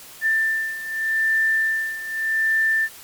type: beating tone pair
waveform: sine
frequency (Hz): 1779 / 1779.83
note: A6 / A6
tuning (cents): +19 / +19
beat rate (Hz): 0.83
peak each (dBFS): -24 / -20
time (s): 0.21-2.89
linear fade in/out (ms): 50
effects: white hiss -42 dBFS RMS until 3.03 s + MP3 96 kbps